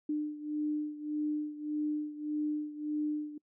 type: beating tone pair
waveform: sine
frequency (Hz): 300 / 301.7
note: D4 / D4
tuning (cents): +37 / +47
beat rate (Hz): 1.7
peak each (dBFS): -33 / -37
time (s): 0.09-3.38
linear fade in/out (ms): 5
effects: noise-tail reverb RT60 0.1 s tail -25 dB re dry